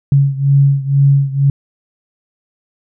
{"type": "beating tone pair", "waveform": "sine", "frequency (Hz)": [138.59, 140.69], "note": ["C#3", "C#3"], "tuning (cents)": [0, 26], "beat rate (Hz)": 2.1, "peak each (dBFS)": [-10, -13], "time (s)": [0.12, 1.5], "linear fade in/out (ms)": 2, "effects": []}